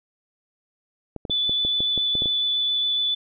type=clicks; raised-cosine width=2 ms; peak=-18 dBFS; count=10; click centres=1.163 / 1.252 / 1.298 / 1.495 / 1.65 / 1.805 / 1.977 / 2.153 / 2.221 / 2.258 s
type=tone with vibrato; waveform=sine; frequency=3478 Hz; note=A7; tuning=21 cents flat; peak=-20 dBFS; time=1.3-3.15 s; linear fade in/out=10 ms; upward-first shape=triangle; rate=7.2 Hz; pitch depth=9 cents each way
effects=none